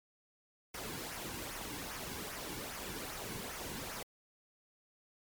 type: noise with flanger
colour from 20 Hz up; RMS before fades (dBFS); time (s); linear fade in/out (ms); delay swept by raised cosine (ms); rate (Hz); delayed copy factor
pink; -43; 0.74-4.03; 5; 0.24 to 1.64; 2.5; -0.55
effects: MP3 96 kbps